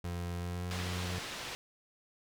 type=tone with pitch glide; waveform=30% pulse; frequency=87.31 to 89.61 Hz; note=F2 to F2; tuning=0 to +45 cents; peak=-33 dBFS; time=0.04-1.19 s; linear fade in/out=5 ms; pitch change=+45 cents; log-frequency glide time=0.37-0.7 s
type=low-pass noise; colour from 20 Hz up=white; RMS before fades=-42 dBFS; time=0.71-1.55 s; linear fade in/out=0 ms; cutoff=4100 Hz; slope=12 dB/octave
effects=none